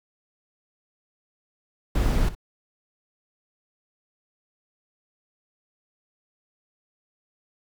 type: noise with echo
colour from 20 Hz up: brown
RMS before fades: -21 dBFS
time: 1.95-2.29 s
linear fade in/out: 5 ms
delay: 61 ms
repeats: 1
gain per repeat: -15 dB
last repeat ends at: 2.351 s
effects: none